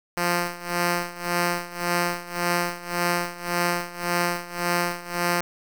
5% pulse tone with tremolo, 174.61 Hz, F3, in tune, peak -9 dBFS, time 0.17-5.41 s, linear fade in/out 2 ms, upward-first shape sine, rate 1.8 Hz, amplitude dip 85%, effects 7-bit

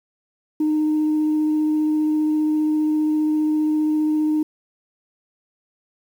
sine tone with vibrato, 306.9 Hz, D#4, 24 cents flat, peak -15 dBFS, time 0.6-4.43 s, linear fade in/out 5 ms, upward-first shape triangle, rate 15 Hz, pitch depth 9 cents each way, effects tanh soft clip ceiling -14 dBFS + 8-bit

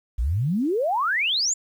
sine exponential sweep, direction up, 51.91 to 7459 Hz, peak -20 dBFS, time 0.18-1.54 s, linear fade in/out 10 ms, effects 9-bit

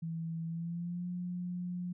sine tone with pitch glide, 164.3 to 178.14 Hz, E3 to F3, -5 to +35 cents, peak -35 dBFS, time 0.02-1.93 s, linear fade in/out 10 ms, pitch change +140 cents, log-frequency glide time 0.46-1.07 s, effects none

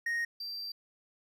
triangle tone pair in turn, 1864.7 / 4699 Hz, A#6 / D8, 0 / 0 cents, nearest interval octave + major third, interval 1600 cents, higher second, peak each -28 / -36 dBFS, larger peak first, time 0.06-0.25 / 0.4-0.72 s, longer second, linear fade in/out 5 ms, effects none

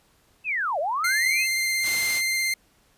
sine linear two-way sweep, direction down then up, 2695 to 546 to 2695 Hz, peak -23 dBFS, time 0.44-1.47 s, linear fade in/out 50 ms, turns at 0.79 s
sawtooth tone with vibrato, 2093 Hz, C7, in tune, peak -19 dBFS, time 1.04-2.54 s, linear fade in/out 5 ms, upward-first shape square, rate 17 Hz, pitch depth 9 cents each way
white noise, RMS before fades -32 dBFS, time 1.82-2.22 s, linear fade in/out 50 ms
effects pink hiss -62 dBFS RMS until 2.97 s + resampled to 32000 Hz

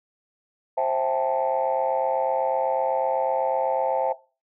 sine chord, A minor seventh, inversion first, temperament just, 528 / 660 / 792 / 880 Hz, C5 / E5 / G5 / A5, +16 / +2 / +18 / 0 cents, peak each -25 / -24 / -26 / -26 dBFS, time 0.77-4.13 s, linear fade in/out 10 ms, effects noise-tail reverb RT60 0.3 s tail -17 dB re dry + tanh soft clip ceiling -13 dBFS

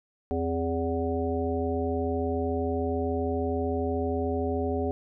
harmonic tone with a mistuned harmonic, 82.41 Hz, E2, in tune, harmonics 1 / 3 / 5 / 7 / 9, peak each -31 / -31 / -30 / -35 / -35 dBFS, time 0.31-4.91 s, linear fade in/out 0 ms, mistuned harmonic 3, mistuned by +90 cents, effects none

